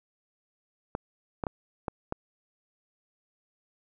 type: clicks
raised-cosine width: 1 ms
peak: -16 dBFS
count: 5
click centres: 0.951 / 1.438 / 1.468 / 1.882 / 2.124 s
effects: none

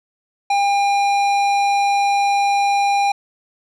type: tone with tanh clipping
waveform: sine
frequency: 803 Hz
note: G5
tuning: 41 cents sharp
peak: -16 dBFS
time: 0.5-3.12 s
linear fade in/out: 5 ms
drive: 15 dB
effects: none

